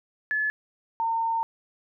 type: tone pair in turn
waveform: sine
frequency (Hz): 1719 / 910.6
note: A6 / A#5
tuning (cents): -41 / -41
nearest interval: major seventh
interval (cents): 1100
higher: first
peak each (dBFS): -23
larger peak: neither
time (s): 0.31-0.5 / 1-1.43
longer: second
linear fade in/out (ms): 0
effects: none